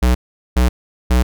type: tone bursts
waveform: square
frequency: 61.74 Hz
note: B1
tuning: in tune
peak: -11 dBFS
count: 3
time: 0.02-1.23 s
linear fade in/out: 10 ms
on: 130 ms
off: 410 ms
effects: none